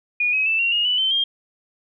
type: tone with pitch steps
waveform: sine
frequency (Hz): 2448 / 2545 / 2645 / 2749 / 2858 / 2971 / 3088 / 3210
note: D#7 / D#7 / E7 / F7 / F7 / F#7 / G7 / G7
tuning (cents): -29 / +39 / +5 / -28 / +39 / +6 / -27 / +40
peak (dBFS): -17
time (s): 0.2-1.24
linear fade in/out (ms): 5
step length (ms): 130
effects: none